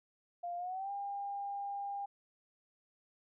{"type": "tone with pitch glide", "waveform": "sine", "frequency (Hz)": [698.5, 802.4], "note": ["F5", "G5"], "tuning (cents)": [0, 40], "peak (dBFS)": -37, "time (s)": [0.43, 2.06], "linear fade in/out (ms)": 10, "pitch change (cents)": 240, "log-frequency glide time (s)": [0.57, 0.91], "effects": []}